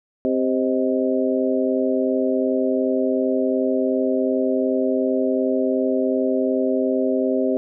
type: harmonic tone with a mistuned harmonic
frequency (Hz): 130.81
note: C3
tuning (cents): 0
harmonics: 2 / 3 / 4 / 5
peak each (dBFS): -21 / -23 / -24 / -25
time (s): 0.25-7.57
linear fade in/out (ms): 0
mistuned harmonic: 5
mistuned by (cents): -76
effects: none